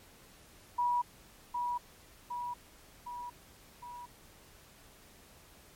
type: tone with echo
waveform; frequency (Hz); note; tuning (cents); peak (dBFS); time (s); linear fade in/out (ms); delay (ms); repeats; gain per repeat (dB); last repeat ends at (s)
sine; 970; B5; -31; -27; 0.78-1.02; 10; 760; 4; -4; 4.06
effects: pink hiss -58 dBFS RMS until 5.75 s + MP3 64 kbps